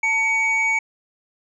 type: tone pair together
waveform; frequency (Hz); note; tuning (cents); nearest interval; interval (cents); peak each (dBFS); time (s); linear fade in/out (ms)
triangle; 888.6 / 2247; A5 / C#7; +17 / +23; octave + major third; 1606; -25 / -16; 0.03-0.79; 5
effects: resampled to 22050 Hz